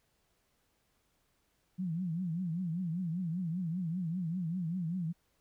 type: tone with vibrato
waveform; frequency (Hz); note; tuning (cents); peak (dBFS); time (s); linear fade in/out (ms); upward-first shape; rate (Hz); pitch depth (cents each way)
sine; 173.1; F3; -15; -32; 1.78-5.13; 20; triangle; 5.1; 180
effects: pink hiss -75 dBFS RMS until 5.4 s